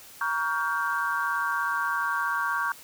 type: chord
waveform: sine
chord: G half-diminished seventh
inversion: first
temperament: just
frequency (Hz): 940.8 / 1128.9 / 1411.2 / 1568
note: Bb5 / Db6 / F6 / G6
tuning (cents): +16 / +31 / +18 / 0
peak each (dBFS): -32 / -29 / -32 / -29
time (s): 0.21-2.72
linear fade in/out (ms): 2
effects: white hiss -48 dBFS RMS until 2.83 s